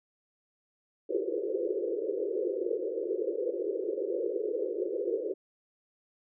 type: band-pass noise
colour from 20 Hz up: pink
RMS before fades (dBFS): -32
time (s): 1.09-5.34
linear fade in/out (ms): 10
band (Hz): 340 to 530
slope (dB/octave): 96
effects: none